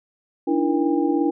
sine tone cluster, 291.1 / 308.5 / 333.9 / 473.7 / 804 Hz, D4 / D#4 / E4 / A#4 / G5, -15 / -15 / +22 / +28 / +44 cents, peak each -21 / -29 / -21 / -28 / -29 dBFS, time 0.47-1.31 s, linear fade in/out 10 ms, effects none

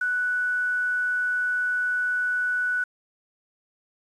sine tone with quantisation, 1482 Hz, F#6, 2 cents sharp, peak -22 dBFS, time 0.01-2.84 s, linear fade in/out 5 ms, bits 8, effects resampled to 22050 Hz

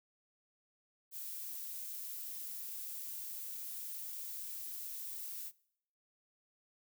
violet noise, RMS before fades -44 dBFS, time 1.11-5.52 s, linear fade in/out 50 ms, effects noise-tail reverb RT60 0.7 s tail -23 dB re dry

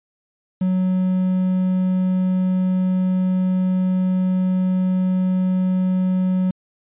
triangle tone with quantisation, 185 Hz, F#3, in tune, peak -14 dBFS, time 0.61-6.51 s, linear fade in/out 5 ms, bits 7, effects resampled to 8000 Hz

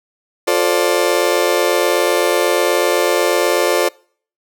35% pulse chord, D minor seventh, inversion first, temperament just, 352.4 / 440.5 / 528.6 / 587.3 Hz, F4 / A4 / C5 / D5, +16 / +2 / +18 / 0 cents, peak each -17 dBFS, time 0.47-3.89 s, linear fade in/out 10 ms, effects noise-tail reverb RT60 0.5 s tail -25 dB re dry

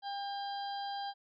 harmonic tone, 801 Hz, G5, 37 cents sharp, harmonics 1 / 2 / 4 / 5 / 6, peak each -37 / -49 / -48 / -51 / -49 dBFS, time 0.02-1.14 s, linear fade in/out 50 ms, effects none

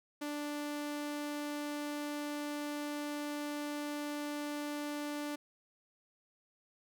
sawtooth tone, 293.7 Hz, D4, in tune, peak -33 dBFS, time 0.21-5.36 s, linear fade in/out 10 ms, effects none

